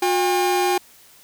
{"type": "tone pair together", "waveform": "45% pulse", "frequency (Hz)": [360.4, 805.3], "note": ["F#4", "G5"], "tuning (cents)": [-45, 46], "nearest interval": "octave + major second", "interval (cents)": 1391, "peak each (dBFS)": -20, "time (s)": [0.02, 0.78], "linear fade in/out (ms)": 5, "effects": ["white hiss -50 dBFS RMS until 1.23 s"]}